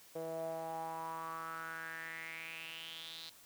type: tone with band-pass filter sweep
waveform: sawtooth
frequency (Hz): 162.8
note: E3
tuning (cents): -21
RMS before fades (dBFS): -44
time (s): 0.15-3.3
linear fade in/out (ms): 10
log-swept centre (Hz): 540 to 4100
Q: 6.1
effects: white hiss -60 dBFS RMS until 3.45 s